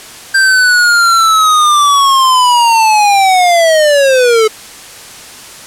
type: linear sweep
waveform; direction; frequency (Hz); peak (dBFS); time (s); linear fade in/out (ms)
square; down; 1579 to 427.5; -6; 0.34-4.48; 10
effects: white hiss -31 dBFS RMS until 5.66 s + low-pass 10000 Hz 12 dB/octave